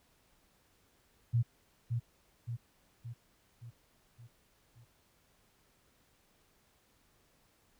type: tone with echo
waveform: sine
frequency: 118 Hz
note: A#2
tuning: 22 cents sharp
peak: -25 dBFS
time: 1.33-1.43 s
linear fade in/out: 20 ms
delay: 570 ms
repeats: 6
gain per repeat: -5 dB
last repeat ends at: 4.85 s
effects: pink hiss -70 dBFS RMS until 7.79 s